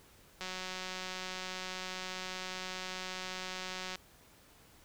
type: click train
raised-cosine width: 0.2 ms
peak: -23 dBFS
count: 657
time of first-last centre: 0.41-3.956 s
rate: 185 Hz
effects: pink hiss -61 dBFS RMS until 4.84 s